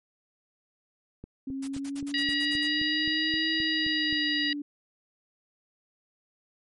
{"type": "click train", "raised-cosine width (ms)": 3, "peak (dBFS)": -28, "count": 12, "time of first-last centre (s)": [1.24, 4.127], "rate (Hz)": 3.81}
{"type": "linear two-way sweep", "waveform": "sine", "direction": "up then down", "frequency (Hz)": [267.4, 319.3, 289.1], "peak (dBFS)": -31, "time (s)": [1.47, 4.62], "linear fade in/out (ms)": 5, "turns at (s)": 3.52}
{"type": "noise bursts", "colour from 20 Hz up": "white", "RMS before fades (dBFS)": -43, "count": 10, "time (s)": [1.62, 2.677], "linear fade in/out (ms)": 10, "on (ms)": 58, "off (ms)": 53}
{"type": "harmonic tone", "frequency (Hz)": 958, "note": "A#5", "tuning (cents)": 47, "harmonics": [2, 3, 4, 5], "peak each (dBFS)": [-29, -31, -32, -33], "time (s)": [2.14, 4.53], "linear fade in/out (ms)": 2}
{"effects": ["MP3 48 kbps"]}